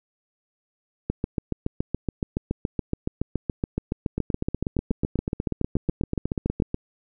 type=two click trains; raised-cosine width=3 ms; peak=-12 / -11 dBFS; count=22 / 40; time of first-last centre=4.18-6.744 / 1.1-6.601 s; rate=8.19 / 7.09 Hz; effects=none